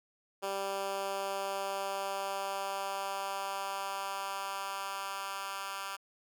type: tone with high-pass filter sweep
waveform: 10% pulse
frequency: 196 Hz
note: G3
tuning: in tune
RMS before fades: -37 dBFS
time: 0.42-5.97 s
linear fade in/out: 20 ms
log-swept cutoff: 460 to 1300 Hz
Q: 1.4
effects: none